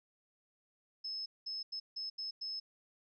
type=tone bursts at uneven times; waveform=sine; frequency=5200 Hz; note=E8; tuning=24 cents flat; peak=-38 dBFS; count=6; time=1.04-1.26 / 1.46-1.63 / 1.72-1.8 / 1.96-2.1 / 2.18-2.31 / 2.41-2.6 s; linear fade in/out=10 ms; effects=none